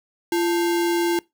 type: tone with sample-and-hold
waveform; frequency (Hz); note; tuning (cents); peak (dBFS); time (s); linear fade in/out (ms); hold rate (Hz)
sine; 342.5; F4; -34; -18; 0.32-1.19; 2; 1225
effects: noise-tail reverb RT60 0.2 s tail -23 dB re dry